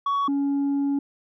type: tone pair in turn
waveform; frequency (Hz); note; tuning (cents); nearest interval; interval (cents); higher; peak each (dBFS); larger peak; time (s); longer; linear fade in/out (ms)
sine; 1122 / 280.5; C#6 / C#4; +21 / +21; 2 octaves; 2400; first; -18 / -18; neither; 0.06-0.28 / 0.28-0.99; second; 5
effects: tanh soft clip ceiling -20 dBFS